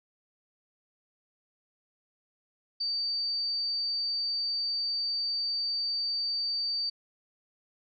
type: tone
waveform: sine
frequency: 4615 Hz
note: D8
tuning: 31 cents flat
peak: -28 dBFS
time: 2.8-6.9 s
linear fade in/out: 10 ms
effects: none